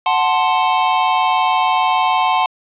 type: chord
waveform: square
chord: F# diminished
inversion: none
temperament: equal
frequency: 740 / 880 / 1046.5 Hz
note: F#5 / A5 / C6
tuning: 0 / 0 / 0 cents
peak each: -18 dBFS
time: 0.06-2.46 s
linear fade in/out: 2 ms
effects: resampled to 8000 Hz + 7-bit